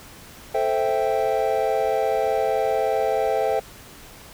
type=chord; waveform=triangle; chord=A minor seventh; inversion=none; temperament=equal; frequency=440 / 523.3 / 659.3 / 784 Hz; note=A4 / C5 / E5 / G5; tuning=0 / 0 / 0 / 0 cents; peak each=-23 dBFS; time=0.54-3.6 s; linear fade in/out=10 ms; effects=pink hiss -44 dBFS RMS until 4.33 s